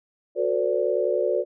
sine tone cluster, 366.9 / 447.9 / 506 / 577 Hz, F#4 / A4 / B4 / D5, -15 / +31 / +42 / -31 cents, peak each -26 / -27 / -26 / -25 dBFS, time 0.35-1.45 s, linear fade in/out 50 ms, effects none

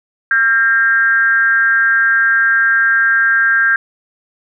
sine tone with frequency modulation, 1600 Hz, G6, 35 cents sharp, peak -9 dBFS, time 0.31-3.76 s, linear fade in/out 2 ms, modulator 235 Hz, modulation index 0.58, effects none

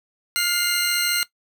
20% pulse tone cluster, 1415 / 2100 / 4126 Hz, F6 / C7 / C8, +22 / +6 / -25 cents, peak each -19 dBFS, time 0.36-1.23 s, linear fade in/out 0 ms, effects noise-tail reverb RT60 0.1 s tail -17 dB re dry

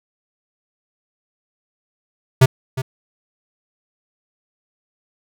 square tone with echo, 130.81 Hz, C3, in tune, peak -7 dBFS, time 2.41-2.46 s, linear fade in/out 10 ms, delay 360 ms, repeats 1, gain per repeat -14 dB, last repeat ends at 2.82 s, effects none

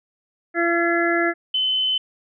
harmonic tone, 340 Hz, F4, 46 cents flat, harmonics 1 / 2 / 4 / 5 / 6, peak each -21 / -24 / -26 / -23 / -26 dBFS, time 0.54-1.34 s, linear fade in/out 50 ms
sine tone, 3042 Hz, F#7, 47 cents sharp, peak -18 dBFS, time 1.54-1.98 s, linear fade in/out 5 ms
effects none

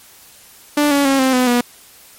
sawtooth tone with pitch steps, 293.7 / 282.7 / 272.1 / 262 / 252.2 / 242.7 Hz, D4 / C#4 / C#4 / C4 / B3 / B3, 0 / +34 / -32 / +2 / +36 / -30 cents, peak -8 dBFS, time 0.77-1.61 s, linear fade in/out 5 ms, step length 140 ms, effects white hiss -44 dBFS RMS until 2.18 s + MP3 64 kbps

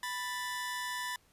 sawtooth tone pair together, 987.8 / 1762.7 Hz, B5 / A6, 0 / +3 cents, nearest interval minor seventh, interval 1003 cents, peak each -34 / -35 dBFS, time 0.03-1.16 s, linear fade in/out 2 ms, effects pink hiss -67 dBFS RMS until 1.32 s + resampled to 32000 Hz

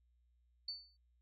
sine tone with exponential decay, 4500 Hz, C#8, 25 cents sharp, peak -37 dBFS, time 0.68-0.97 s, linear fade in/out 5 ms, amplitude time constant 61 ms, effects added 60 Hz sine -70 dBFS peak until 1.21 s

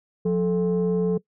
sine tone pair together, 179.4 / 436.4 Hz, F3 / A4, +47 / -14 cents, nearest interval octave + minor third, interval 1539 cents, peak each -20 dBFS, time 0.25-1.18 s, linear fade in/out 10 ms, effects noise-tail reverb RT60 0.1 s tail -21 dB re dry + tanh soft clip ceiling -16 dBFS

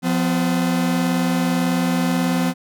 45% pulse tone pair together, 175.7 / 254 Hz, F3 / B3, +11 / +49 cents, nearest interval tritone, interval 638 cents, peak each -20 dBFS, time 0.02-2.54 s, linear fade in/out 50 ms, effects none

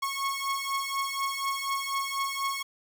sawtooth beating tone pair, 1095 / 1099.1 Hz, C#6 / C#6, -22 / -15 cents, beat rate 4.1 Hz, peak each -28 dBFS, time 0.02-2.63 s, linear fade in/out 10 ms, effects none

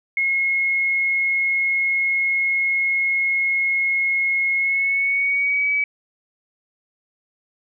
sine tone with pitch glide, 2165 to 2283 Hz, C#7 to D7, -41 to -50 cents, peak -17 dBFS, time 0.17-5.84 s, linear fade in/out 2 ms, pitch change +91 cents, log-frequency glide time 4.56-5.72 s, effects none

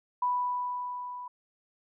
sine tone with level ramp, 987.8 Hz, B5, in tune, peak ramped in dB -24 to -38 dBFS, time 0.22-1.28 s, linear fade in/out 5 ms, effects none

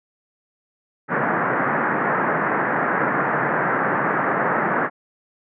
white band-pass noise, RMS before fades -21 dBFS, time 1.08-4.9 s, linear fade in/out 50 ms, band 130 to 1800 Hz, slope 48 dB/octave, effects none

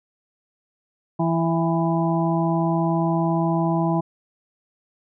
harmonic tone with a mistuned harmonic, 165.9 Hz, E3, 11 cents sharp, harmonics 1 / 2 / 4 / 5 / 6, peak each -21 / -24 / -27 / -28 / -29 dBFS, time 1.19-4.01 s, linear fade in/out 10 ms, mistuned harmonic 5, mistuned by -16 cents, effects none

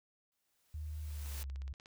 white noise with exponential growth, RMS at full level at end -46 dBFS, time 0.32-1.43 s, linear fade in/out 0 ms, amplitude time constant 240 ms
sine tone with pitch glide, 76.5 to 67.37 Hz, D#2 to C#2, -29 to -49 cents, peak -39 dBFS, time 0.74-1.73 s, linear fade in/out 5 ms, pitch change -220 cents, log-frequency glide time 1.03-1.5 s
click train, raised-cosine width 0.2 ms, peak -38 dBFS, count 11, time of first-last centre 1.26-1.859 s, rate 16.7 Hz
effects none

